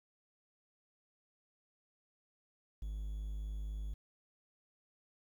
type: tone with quantisation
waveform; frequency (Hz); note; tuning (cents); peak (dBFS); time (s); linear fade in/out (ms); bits
triangle; 51.91; G#1; 0; -36; 2.82-3.94; 5; 11
effects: none